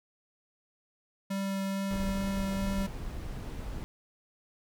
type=tone with vibrato; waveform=square; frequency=195 Hz; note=G3; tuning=9 cents flat; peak=-31 dBFS; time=1.3-2.87 s; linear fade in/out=10 ms; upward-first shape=triangle; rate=2.3 Hz; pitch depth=8 cents each way
type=noise; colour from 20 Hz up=brown; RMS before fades=-37 dBFS; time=1.91-3.84 s; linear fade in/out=0 ms
effects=none